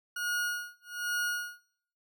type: tone with tremolo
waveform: 40% pulse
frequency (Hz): 1441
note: F#6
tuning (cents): -46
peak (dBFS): -28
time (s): 0.16-1.62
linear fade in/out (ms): 5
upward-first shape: sine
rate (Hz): 1.2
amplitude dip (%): 100
effects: noise-tail reverb RT60 0.6 s tail -19 dB re dry